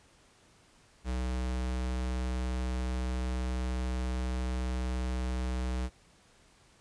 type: tone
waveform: square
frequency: 62.8 Hz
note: B1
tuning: 30 cents sharp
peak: -31 dBFS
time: 1.04-5.9 s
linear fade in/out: 50 ms
effects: pink hiss -62 dBFS RMS until 6.8 s + resampled to 22050 Hz